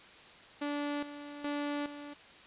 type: tone with tremolo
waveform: sawtooth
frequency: 290.4 Hz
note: D4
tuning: 19 cents flat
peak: -29 dBFS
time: 0.61-2.14 s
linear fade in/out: 10 ms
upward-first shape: square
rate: 1.2 Hz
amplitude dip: 70%
effects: white hiss -54 dBFS RMS until 2.46 s + resampled to 8000 Hz